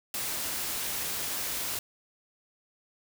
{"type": "noise", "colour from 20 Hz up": "white", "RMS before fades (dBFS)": -33, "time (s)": [0.14, 1.79], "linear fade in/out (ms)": 2, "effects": []}